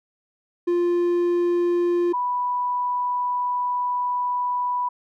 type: tone pair in turn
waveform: triangle / sine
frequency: 349.2 / 985.8 Hz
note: F4 / B5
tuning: 0 / -3 cents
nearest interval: octave + tritone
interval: 1797 cents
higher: second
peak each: -16 / -21 dBFS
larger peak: first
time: 0.67-2.13 / 2.13-4.89 s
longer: second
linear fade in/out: 10 ms
effects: none